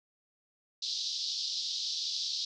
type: band-pass noise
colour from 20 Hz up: white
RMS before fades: -35 dBFS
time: 0.82-2.45 s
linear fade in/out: 5 ms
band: 3600 to 5300 Hz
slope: 48 dB/octave
effects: none